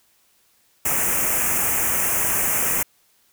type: band-stop noise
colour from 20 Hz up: white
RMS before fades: -21 dBFS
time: 0.85-2.83 s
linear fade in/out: 5 ms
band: 2700 to 6200 Hz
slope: 48 dB/octave
effects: white hiss -61 dBFS RMS until 3.32 s